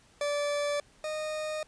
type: tone pair in turn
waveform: 40% pulse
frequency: 581 / 616.6 Hz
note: D5 / D#5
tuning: -19 / -16 cents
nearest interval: minor second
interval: 103 cents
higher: second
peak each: -27 / -31 dBFS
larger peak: first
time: 0.21-0.8 / 1.04-1.63 s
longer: neither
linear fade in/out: 2 ms
effects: pink hiss -61 dBFS RMS until 1.67 s + resampled to 22050 Hz